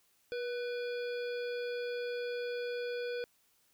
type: harmonic tone with a mistuned harmonic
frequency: 484.4 Hz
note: B4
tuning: 34 cents flat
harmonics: 1 / 3 / 5 / 7 / 9 / 10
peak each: -35 / -45 / -49 / -52 / -54 / -55 dBFS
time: 0.32-3.24 s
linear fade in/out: 0 ms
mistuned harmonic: 3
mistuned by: +50 cents
effects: white hiss -71 dBFS RMS until 3.73 s